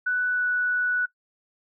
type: tone with pitch glide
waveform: sine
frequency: 1487 to 1477.6 Hz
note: F#6 to F#6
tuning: +8 to -3 cents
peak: -21 dBFS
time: 0.06-1.06 s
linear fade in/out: 10 ms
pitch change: -11 cents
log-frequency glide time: 0.3-0.45 s
effects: noise-tail reverb RT60 0.1 s tail -19 dB re dry